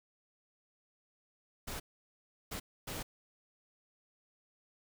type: noise bursts at uneven times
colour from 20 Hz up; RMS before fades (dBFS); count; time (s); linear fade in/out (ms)
pink; -41; 3; 1.67-1.8 / 2.51-2.6 / 2.87-3.03; 10
effects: none